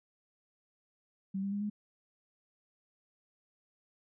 sine tone with pitch steps, 193 / 197.97 / 203.1 / 208.3 Hz, G3 / G3 / G#3 / G#3, -27 / +17 / -38 / +5 cents, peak -32 dBFS, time 1.34-1.7 s, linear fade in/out 10 ms, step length 90 ms, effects none

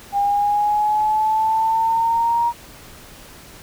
sine exponential sweep, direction up, 802 to 946 Hz, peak -15 dBFS, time 0.12-2.53 s, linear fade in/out 50 ms, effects pink hiss -42 dBFS RMS until 3.62 s

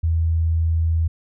sine tone, 81.8 Hz, E2, 13 cents flat, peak -16 dBFS, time 0.03-1.08 s, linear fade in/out 10 ms, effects none

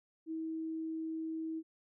sine tone, 321.4 Hz, E4, 44 cents flat, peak -36 dBFS, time 0.26-1.63 s, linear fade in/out 50 ms, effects none

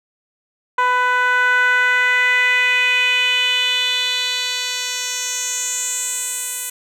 10% pulse tone with band-pass filter sweep, 498.2 Hz, B4, 15 cents sharp, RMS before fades -18 dBFS, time 0.78-6.7 s, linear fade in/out 5 ms, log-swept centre 1100 to 10000 Hz, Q 3.2, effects none

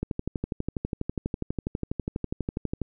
click train, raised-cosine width 3 ms, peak -15 dBFS, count 35, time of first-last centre 0.03-2.817 s, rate 12.2 Hz, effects none

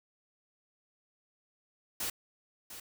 white noise with echo, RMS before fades -35 dBFS, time 2-2.1 s, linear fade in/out 5 ms, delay 700 ms, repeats 1, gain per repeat -11 dB, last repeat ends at 2.8 s, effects none

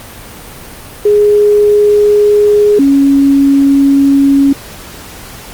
sine tone pair in turn, 415.3 / 277.2 Hz, G#4 / C#4, 0 / 0 cents, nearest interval perfect fifth, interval 700 cents, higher first, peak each -4 dBFS, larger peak neither, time 1.05-2.79 / 2.79-4.53 s, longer neither, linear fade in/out 5 ms, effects pink hiss -30 dBFS RMS until 5.53 s + Opus 32 kbps

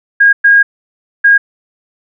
sine tone bursts at uneven times, 1631 Hz, G#6, 32 cents flat, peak -3 dBFS, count 3, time 0.2-0.33 / 0.44-0.63 / 1.24-1.38 s, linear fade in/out 10 ms, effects none

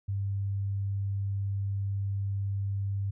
sine tone, 99 Hz, G2, 18 cents sharp, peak -28 dBFS, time 0.08-3.11 s, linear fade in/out 10 ms, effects none

